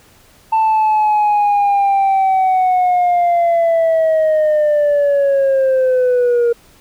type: linear sweep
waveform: sine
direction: down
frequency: 889 to 468.7 Hz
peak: -8 dBFS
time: 0.52-6.53 s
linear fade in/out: 10 ms
effects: tanh soft clip ceiling -9 dBFS + pink hiss -48 dBFS RMS until 6.8 s